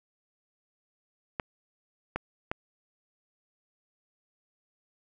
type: clicks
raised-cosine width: 0.5 ms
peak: -15 dBFS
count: 3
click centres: 1.398 / 2.16 / 2.515 s
effects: none